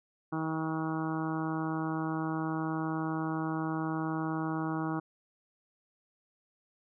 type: harmonic tone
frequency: 159.3 Hz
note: D#3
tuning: 41 cents sharp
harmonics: 1 / 2 / 3 / 4 / 5 / 6 / 7 / 8 / 9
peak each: -36 / -33 / -46 / -46 / -41 / -44 / -42 / -44 / -45 dBFS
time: 0.32-5 s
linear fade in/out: 10 ms
effects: none